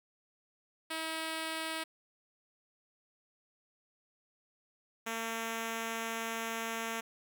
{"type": "tone pair in turn", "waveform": "5% pulse", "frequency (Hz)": [320.9, 226.9], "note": ["E4", "A#3"], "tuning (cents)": [-46, -47], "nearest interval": "tritone", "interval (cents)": 601, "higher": "first", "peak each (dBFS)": [-24, -24], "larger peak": "neither", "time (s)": [[0.9, 1.84], [5.06, 7.01]], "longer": "second", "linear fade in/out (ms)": 10, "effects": []}